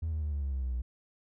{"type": "tone with pitch steps", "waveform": "triangle", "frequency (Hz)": [81.1, 77.84, 74.71, 71.71, 68.83, 66.06, 63.41, 60.86], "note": ["E2", "D#2", "D2", "D2", "C#2", "C2", "B1", "B1"], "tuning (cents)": [-28, 1, 30, -41, -12, 17, 46, -25], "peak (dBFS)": -27, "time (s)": [0.02, 0.82], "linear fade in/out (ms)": 10, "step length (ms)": 100, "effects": ["tanh soft clip ceiling -26 dBFS"]}